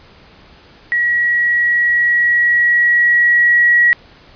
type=tone with level ramp; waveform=sine; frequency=1916 Hz; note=A#6; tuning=47 cents sharp; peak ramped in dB=-12 to -7 dBFS; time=0.92-3.93 s; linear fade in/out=0 ms; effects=pink hiss -44 dBFS RMS until 4.35 s + resampled to 11025 Hz